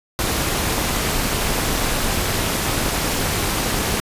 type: noise with amplitude modulation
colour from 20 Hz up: pink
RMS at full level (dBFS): -18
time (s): 0.19-4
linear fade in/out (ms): 0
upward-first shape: sine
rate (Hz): 257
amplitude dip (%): 60
effects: resampled to 32000 Hz